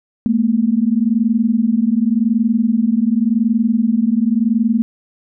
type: tone pair together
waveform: sine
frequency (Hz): 216.4 / 237.3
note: A3 / A#3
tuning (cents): -29 / +31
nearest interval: major second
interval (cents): 160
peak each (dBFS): -15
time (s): 0.26-4.82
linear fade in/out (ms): 0
effects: none